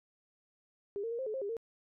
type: tone with pitch steps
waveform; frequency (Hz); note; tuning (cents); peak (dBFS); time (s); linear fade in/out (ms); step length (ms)
sine; 403.3 / 458 / 468.4 / 526 / 430.7 / 531 / 403.6 / 457.8; G4 / A#4 / A#4 / C5 / A4 / C5 / G#4 / A#4; +49 / -31 / +8 / +9 / -37 / +25 / -49 / -31; -34; 0.96-1.568; 0; 76
effects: none